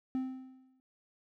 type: tone with exponential decay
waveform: triangle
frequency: 260 Hz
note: C4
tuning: 11 cents flat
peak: -27 dBFS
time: 0.15-0.8 s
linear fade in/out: 0 ms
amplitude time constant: 140 ms
effects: none